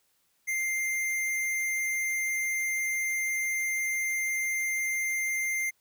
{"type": "tone", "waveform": "square", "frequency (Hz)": 2098, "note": "C7", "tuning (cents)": 4, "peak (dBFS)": -28, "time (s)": [0.47, 5.71], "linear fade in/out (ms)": 20, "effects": ["white hiss -71 dBFS RMS until 5.8 s"]}